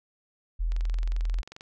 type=tone; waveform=sine; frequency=41.41 Hz; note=E1; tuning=9 cents sharp; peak=-24 dBFS; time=0.59-1.42 s; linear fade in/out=20 ms
type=click train; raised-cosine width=0.2 ms; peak=-26 dBFS; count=21; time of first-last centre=0.72-1.609 s; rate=22.5 Hz
effects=none